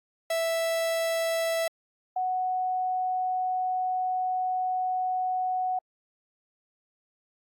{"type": "tone pair in turn", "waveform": ["45% pulse", "sine"], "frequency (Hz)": [659.3, 740], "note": ["E5", "F#5"], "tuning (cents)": [0, 0], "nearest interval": "major second", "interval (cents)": 200, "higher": "second", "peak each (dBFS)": -25, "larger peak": "neither", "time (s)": [[0.3, 1.68], [2.16, 5.79]], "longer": "second", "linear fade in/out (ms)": 5, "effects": ["AAC 64 kbps"]}